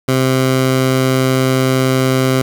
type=tone; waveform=15% pulse; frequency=130.81 Hz; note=C3; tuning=in tune; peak=-5 dBFS; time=0.08-2.42 s; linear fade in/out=5 ms; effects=none